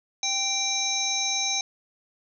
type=harmonic tone; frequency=784 Hz; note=G5; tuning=in tune; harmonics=1 / 3 / 5 / 7 / 8; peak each=-34 / -32 / -28 / -33 / -28 dBFS; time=0.23-1.61 s; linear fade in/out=2 ms; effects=none